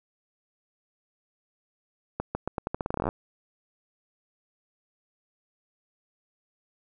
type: accelerating click train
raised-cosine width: 1 ms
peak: -14 dBFS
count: 18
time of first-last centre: 2.2-3.089 s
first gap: 150 ms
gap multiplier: 0.84
effects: none